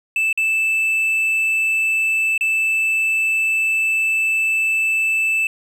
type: tone with dropouts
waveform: triangle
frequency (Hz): 2637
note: E7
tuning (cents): 0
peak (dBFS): -14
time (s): 0.16-5.47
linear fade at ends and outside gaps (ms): 2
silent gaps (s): 0.328-0.375 / 2.378-2.409
effects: none